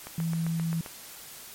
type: click train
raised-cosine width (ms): 0.5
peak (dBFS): -24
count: 7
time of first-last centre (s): 0.07-0.862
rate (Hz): 7.58
type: tone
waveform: sine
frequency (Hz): 164.81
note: E3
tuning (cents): 0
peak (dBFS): -26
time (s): 0.18-0.81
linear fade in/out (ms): 2
effects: white hiss -45 dBFS RMS until 1.54 s + MP3 64 kbps